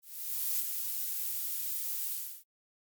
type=noise with ADSR envelope; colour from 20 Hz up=violet; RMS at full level=-30 dBFS; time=0.02-2.44 s; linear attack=580 ms; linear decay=7 ms; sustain=-5 dB; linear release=320 ms; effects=Opus 48 kbps